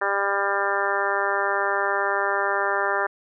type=harmonic tone; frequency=199 Hz; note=G3; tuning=26 cents sharp; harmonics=2 / 3 / 4 / 5 / 6 / 7 / 8 / 9; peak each=-29 / -29 / -29 / -29 / -29 / -29 / -29 / -29 dBFS; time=0.01-3.07 s; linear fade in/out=10 ms; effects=none